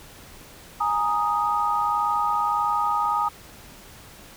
sine chord, Ab suspended second, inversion none, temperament equal, 830.6 / 932.3 / 1244.5 Hz, Ab5 / Bb5 / Eb6, 0 / 0 / 0 cents, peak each -26 / -26 / -23 dBFS, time 0.8-3.29 s, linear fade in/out 10 ms, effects pink hiss -46 dBFS RMS until 4.36 s

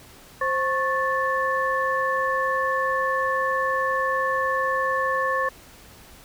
sine tone cluster, 526 / 1097 / 1755 Hz, C5 / C#6 / A6, +9 / -18 / -5 cents, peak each -26 / -24 / -26 dBFS, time 0.41-5.49 s, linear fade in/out 5 ms, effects pink hiss -48 dBFS RMS until 6.24 s

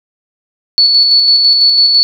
sine tone with tremolo, 4435 Hz, C#8, in tune, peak -4 dBFS, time 0.78-2.03 s, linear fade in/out 0 ms, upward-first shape square, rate 6 Hz, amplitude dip 30%, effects none

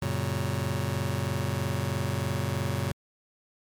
sawtooth chord, F# major, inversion none, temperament just, 92.5 / 115.62 / 138.75 Hz, F#2 / A#2 / C#3, 0 / -14 / +2 cents, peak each -27 dBFS, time 0.02-2.92 s, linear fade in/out 5 ms, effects MP3 96 kbps

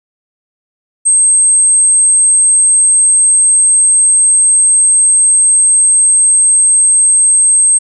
sine tone, 8372 Hz, C9, in tune, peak -5 dBFS, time 1.05-7.79 s, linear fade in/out 20 ms, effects none

